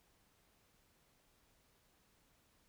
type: silence
effects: pink hiss -73 dBFS RMS until 2.68 s